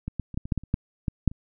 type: clicks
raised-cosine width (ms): 5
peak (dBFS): -18 / -16 / -25 / -14 / -23 / -10 / -14 / -30 / -10 / -13 / -6 / -28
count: 12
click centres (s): 0.08 / 0.197 / 0.343 / 0.375 / 0.455 / 0.522 / 0.577 / 0.636 / 0.741 / 1.082 / 1.277 / 1.315
effects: none